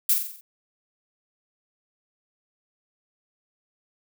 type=noise with echo; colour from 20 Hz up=violet; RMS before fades=-19 dBFS; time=0.09-0.14 s; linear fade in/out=5 ms; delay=45 ms; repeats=6; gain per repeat=-5 dB; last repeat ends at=0.41 s; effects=none